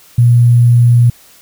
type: tone with sample-and-hold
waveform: sine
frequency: 119.9 Hz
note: A#2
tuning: 49 cents sharp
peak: -4 dBFS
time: 0.18-1.1 s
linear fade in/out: 5 ms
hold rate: 11025 Hz
effects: white hiss -43 dBFS RMS until 1.41 s